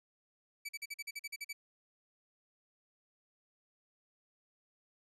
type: tone bursts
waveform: sawtooth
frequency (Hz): 2300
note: D7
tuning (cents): -37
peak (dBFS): -36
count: 11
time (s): 0.65-1.53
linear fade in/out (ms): 10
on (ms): 40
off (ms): 44
effects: resampled to 32000 Hz